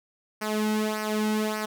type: tone with flanger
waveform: sawtooth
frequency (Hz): 214.4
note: A3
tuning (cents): -45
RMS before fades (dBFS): -27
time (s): 0.41-1.66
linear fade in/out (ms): 10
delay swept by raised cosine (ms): 0.27 to 1.77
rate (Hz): 1.7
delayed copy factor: -0.7
effects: none